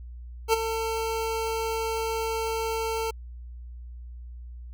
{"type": "tone with ADSR envelope", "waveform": "25% pulse", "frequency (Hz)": 449, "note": "A4", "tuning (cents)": 35, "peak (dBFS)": -13, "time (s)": [0.48, 3.11], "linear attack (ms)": 52, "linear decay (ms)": 18, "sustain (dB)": -10, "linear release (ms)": 9, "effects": ["added 60 Hz sine -38 dBFS peak until 4.73 s"]}